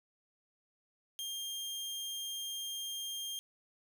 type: tone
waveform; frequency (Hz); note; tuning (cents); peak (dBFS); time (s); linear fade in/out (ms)
sawtooth; 3204; G7; +37; -35; 1.19-3.39; 0
effects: none